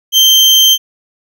35% pulse tone, 3136 Hz, G7, in tune, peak -3 dBFS, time 0.12-0.78 s, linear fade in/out 50 ms, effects none

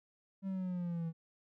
triangle exponential sweep, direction down, 195.4 to 162.1 Hz, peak -33 dBFS, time 0.42-1.13 s, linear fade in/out 50 ms, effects none

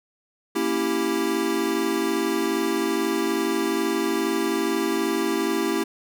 square chord, A# diminished seventh, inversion none, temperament equal, 233.1 / 277.2 / 329.6 / 392 Hz, A#3 / C#4 / E4 / G4, 0 / 0 / 0 / 0 cents, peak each -31 / -30 / -26 / -27 dBFS, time 0.55-5.84 s, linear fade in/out 10 ms, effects none

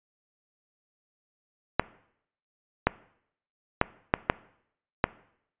clicks, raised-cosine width 0.5 ms, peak -4 dBFS, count 6, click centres 1.796 / 2.87 / 3.814 / 4.139 / 4.299 / 5.041 s, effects noise-tail reverb RT60 0.7 s tail -20 dB re dry + resampled to 8000 Hz

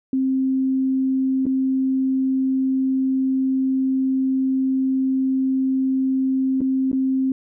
sine tone with dropouts, 263.9 Hz, C4, 15 cents sharp, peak -17 dBFS, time 0.13-7.32 s, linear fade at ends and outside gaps 2 ms, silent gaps 1.456-1.465 / 6.607-6.615 / 6.916-6.929 s, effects none

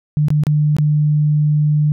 sine tone with dropouts, 150 Hz, D3, 37 cents sharp, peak -11 dBFS, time 0.17-1.92 s, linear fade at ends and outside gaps 0 ms, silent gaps 0.284-0.304 / 0.436-0.468 / 0.766-0.785 s, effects none

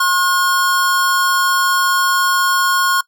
square tone pair together, 1075 / 1440.4 Hz, C6 / F#6, +47 / -47 cents, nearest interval perfect fourth, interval 506 cents, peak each -16 dBFS, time 0-3.01 s, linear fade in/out 5 ms, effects noise-tail reverb RT60 0.1 s tail -21 dB re dry

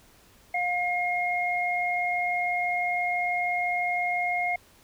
sine tone pair together, 710 / 2142 Hz, F5 / C7, +28 / +40 cents, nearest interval octave + perfect fifth, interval 1912 cents, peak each -27 dBFS, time 0.54-4.56 s, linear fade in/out 5 ms, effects pink hiss -57 dBFS RMS until 4.83 s

